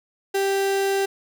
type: tone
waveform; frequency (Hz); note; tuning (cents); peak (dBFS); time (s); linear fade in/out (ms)
35% pulse; 392; G4; 0; -18; 0.34-1.06; 10
effects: none